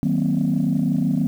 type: chord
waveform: sine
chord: C half-diminished seventh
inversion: first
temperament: just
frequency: 156.98 / 188.37 / 235.5 / 261.6 Hz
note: Eb3 / Gb3 / Bb3 / C4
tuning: +16 / +31 / +18 / 0 cents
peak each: -22 dBFS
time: 0.03-1.27 s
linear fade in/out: 0 ms
effects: tanh soft clip ceiling -11 dBFS + 8-bit